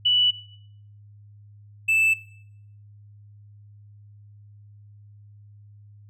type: tone pair in turn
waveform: sine / triangle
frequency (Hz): 2960 / 2638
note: F#7 / E7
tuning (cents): 0 / +1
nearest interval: major second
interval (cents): 199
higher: first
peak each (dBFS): -16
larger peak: neither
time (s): 0.05-0.31 / 1.88-2.14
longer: neither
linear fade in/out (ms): 10
effects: noise-tail reverb RT60 0.7 s tail -18 dB re dry + added 103 Hz sine -46 dBFS peak until 6.09 s